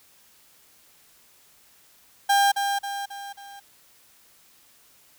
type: tone with echo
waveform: 35% pulse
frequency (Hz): 800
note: G5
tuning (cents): +35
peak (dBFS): -15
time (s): 2.29-2.52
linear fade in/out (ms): 10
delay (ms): 270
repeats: 4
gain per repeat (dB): -6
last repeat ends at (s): 3.6
effects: white hiss -57 dBFS RMS until 5.18 s

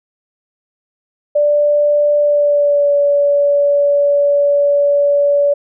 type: tone with pitch glide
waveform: sine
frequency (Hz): 587.3 to 572.9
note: D5 to D5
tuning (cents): 0 to -43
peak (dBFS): -9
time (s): 1.35-5.54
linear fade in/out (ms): 10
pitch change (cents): -43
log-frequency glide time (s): 2.18-2.94
effects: none

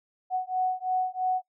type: beating tone pair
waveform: sine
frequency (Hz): 740 / 743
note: F#5 / F#5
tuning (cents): 0 / +7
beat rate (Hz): 3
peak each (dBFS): -28 / -28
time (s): 0.3-1.42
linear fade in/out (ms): 50
effects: noise-tail reverb RT60 0.1 s tail -22 dB re dry

